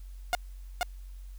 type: tone with echo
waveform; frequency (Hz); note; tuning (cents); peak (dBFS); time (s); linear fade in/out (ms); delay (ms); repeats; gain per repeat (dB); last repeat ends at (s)
sawtooth; 715; F5; +41; -20; 0.33-0.35; 0; 480; 1; -2; 0.83
effects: added 46 Hz sine -41 dBFS peak until 1.38 s + white hiss -64 dBFS RMS until 1.38 s